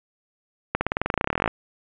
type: accelerating click train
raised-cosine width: 0.5 ms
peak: -6 dBFS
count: 22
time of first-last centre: 0.75-1.477 s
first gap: 60 ms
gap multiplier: 0.94
effects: resampled to 8000 Hz + 8-bit